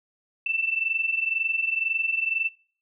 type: tone pair together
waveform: sine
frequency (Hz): 2648 / 2670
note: E7 / E7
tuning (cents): +7 / +22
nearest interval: unison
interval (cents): 15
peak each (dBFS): -28 / -25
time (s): 0.46-2.49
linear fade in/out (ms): 5
effects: noise-tail reverb RT60 0.5 s tail -24 dB re dry